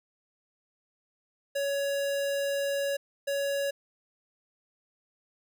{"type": "tone pair in turn", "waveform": "square", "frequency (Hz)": [560, 560], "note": ["C#5", "C#5"], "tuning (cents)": [18, 18], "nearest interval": "unison", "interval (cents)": 0, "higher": "neither", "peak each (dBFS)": -28, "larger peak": "neither", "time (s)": [[1.55, 2.97], [3.27, 3.71]], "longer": "first", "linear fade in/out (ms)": 10, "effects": []}